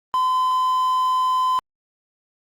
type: tone with quantisation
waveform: triangle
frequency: 1022 Hz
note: C6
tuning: 41 cents flat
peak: -15 dBFS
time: 0.14-1.59 s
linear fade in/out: 0 ms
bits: 7
effects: Opus 24 kbps